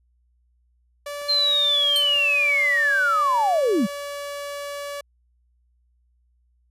sawtooth tone with pitch glide, 578 to 572 Hz, D5 to D5, -28 to -46 cents, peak -26 dBFS, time 1.06-5.01 s, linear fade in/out 5 ms, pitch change -18 cents, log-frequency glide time 1.64-3.55 s
clicks, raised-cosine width 0.5 ms, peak -33 / -31 / -26 dBFS, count 3, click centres 1.216 / 1.386 / 2.162 s
sine linear sweep, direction down, 4186 to 173.7 Hz, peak -17 dBFS, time 1.28-3.87 s, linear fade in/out 20 ms
20% pulse tone with exponential decay, 4273 Hz, C8, 36 cents sharp, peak -16 dBFS, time 1.96-2.11 s, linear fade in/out 0 ms, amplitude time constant 31 ms
effects added 60 Hz sine -61 dBFS peak until 6.7 s + resampled to 32000 Hz

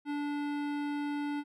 sine tone with hard clipping, 290.7 Hz, D4, 18 cents flat, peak -34 dBFS, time 0.05-1.44 s, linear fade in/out 50 ms, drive 17 dB, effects none

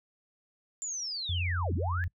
sine linear two-way sweep, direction down then up, 7240 to 85.5 to 1761 Hz, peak -33 dBFS, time 0.82-2.04 s, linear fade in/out 0 ms, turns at 1.74 s
sine tone with vibrato, 88 Hz, F2, 14 cents sharp, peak -29 dBFS, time 1.29-2.08 s, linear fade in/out 5 ms, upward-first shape square, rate 17 Hz, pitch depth 9 cents each way
effects noise-tail reverb RT60 0.1 s tail -23 dB re dry

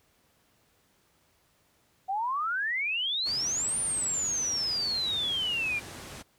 sine exponential two-way sweep, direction up then down, 744 to 9397 to 2353 Hz, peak -27 dBFS, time 2.08-5.8 s, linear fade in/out 20 ms, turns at 3.79 s
pink low-pass noise, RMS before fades -43 dBFS, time 3.25-6.23 s, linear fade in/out 20 ms, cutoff 11000 Hz, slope 24 dB/octave
effects pink hiss -67 dBFS RMS until 6.38 s + high-pass 60 Hz 12 dB/octave

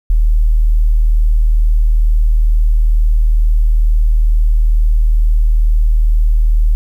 sine tone, 38.89 Hz, D#1, in tune, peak -7 dBFS, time 0.1-6.75 s, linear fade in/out 0 ms, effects 8-bit

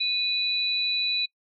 sine tone pair together, 2489 / 3956 Hz, D#7 / B7, 0 / +2 cents, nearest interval minor sixth, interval 802 cents, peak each -29 / -24 dBFS, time 0-1.26 s, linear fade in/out 10 ms, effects noise-tail reverb RT60 0.1 s tail -25 dB re dry

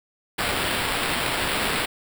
white noise with sample-and-hold, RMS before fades -25 dBFS, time 0.38-1.86 s, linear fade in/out 10 ms, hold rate 6300 Hz, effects none

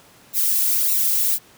violet noise with flanger, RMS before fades -19 dBFS, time 0.33-1.39 s, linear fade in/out 50 ms, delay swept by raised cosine 0.61 to 2.51 ms, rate 1.7 Hz, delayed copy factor -1, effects pink hiss -50 dBFS RMS until 1.57 s + high-pass 100 Hz 12 dB/octave

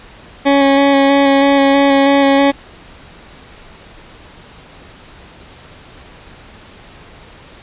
20% pulse tone with vibrato, 277.2 Hz, C#4, in tune, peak -3 dBFS, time 0.45-2.52 s, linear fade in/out 20 ms, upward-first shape square, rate 3.1 Hz, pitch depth 12 cents each way, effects pink hiss -39 dBFS RMS until 7.62 s + resampled to 8000 Hz

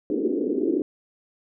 pink band-pass noise, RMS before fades -24 dBFS, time 0.1-0.82 s, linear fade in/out 2 ms, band 260 to 420 Hz, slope 48 dB/octave, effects none

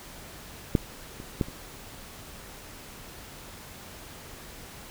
clicks, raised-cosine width 3 ms, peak -7 / -27 / -11 / -27 dBFS, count 4, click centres 0.752 / 1.201 / 1.412 / 1.485 s, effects pink hiss -45 dBFS RMS until 4.9 s

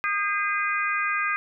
harmonic tone with a mistuned harmonic, 410 Hz, G#4, 22 cents flat, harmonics 3 / 4 / 5 / 6, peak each -27 / -28 / -29 / -30 dBFS, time 0.04-1.36 s, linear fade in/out 0 ms, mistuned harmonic 4, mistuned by -38 cents, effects none

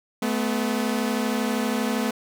sawtooth tone pair together, 217.1 / 249.7 Hz, A3 / B3, -23 / +19 cents, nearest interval major second, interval 242 cents, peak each -21 / -22 dBFS, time 0.22-2.11 s, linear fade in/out 5 ms, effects none

